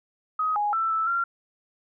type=tone with pitch steps; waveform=sine; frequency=1261 / 829 / 1331 / 1317 / 1378 Hz; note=D#6 / G#5 / E6 / E6 / F6; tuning=+23 / -3 / +16 / -2 / -24 cents; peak=-22 dBFS; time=0.39-1.24 s; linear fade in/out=5 ms; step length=170 ms; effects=none